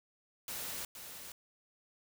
white noise with echo, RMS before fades -41 dBFS, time 0.48-0.85 s, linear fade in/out 2 ms, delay 470 ms, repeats 1, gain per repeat -7 dB, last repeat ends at 1.32 s, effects none

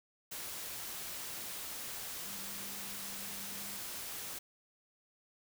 sine tone in noise, 198 Hz, G3, 18 cents sharp, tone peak -54 dBFS, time 2.25-3.78 s, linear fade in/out 10 ms, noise white, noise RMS -43 dBFS, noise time 0.31-4.39 s, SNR -14 dB, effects none

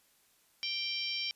harmonic tone, 784 Hz, G5, in tune, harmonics 3 / 4 / 5 / 6 / 7, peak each -39 / -38 / -44 / -41 / -38 dBFS, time 0.63-1.31 s, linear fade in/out 0 ms, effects white hiss -68 dBFS RMS until 1.35 s + resampled to 32000 Hz

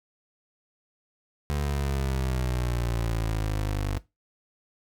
25% pulse exponential sweep, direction down, 73.4 to 48.9 Hz, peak -22 dBFS, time 1.5-3.98 s, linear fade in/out 0 ms, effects noise-tail reverb RT60 0.2 s tail -17 dB re dry

